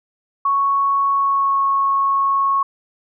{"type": "tone with pitch glide", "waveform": "sine", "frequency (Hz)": [1108.7, 1099.8], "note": ["C#6", "C#6"], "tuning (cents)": [0, -14], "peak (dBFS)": -14, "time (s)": [0.45, 2.63], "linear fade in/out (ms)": 5, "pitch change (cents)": -14, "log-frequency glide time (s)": [1.12, 1.61], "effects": []}